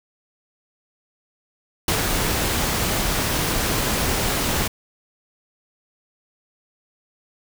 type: noise with ADSR envelope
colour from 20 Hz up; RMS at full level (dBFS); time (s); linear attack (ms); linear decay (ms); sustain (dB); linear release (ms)
pink; -19; 1.88-4.68; 3; 86; -3; 9
effects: none